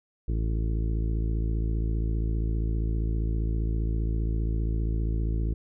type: harmonic tone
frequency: 55.1 Hz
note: A1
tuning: 3 cents sharp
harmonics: 1 / 2 / 3 / 4 / 5 / 6 / 7 / 8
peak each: -25 / -32 / -37 / -43 / -42 / -40 / -47 / -47 dBFS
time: 0.28-5.54 s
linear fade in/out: 5 ms
effects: none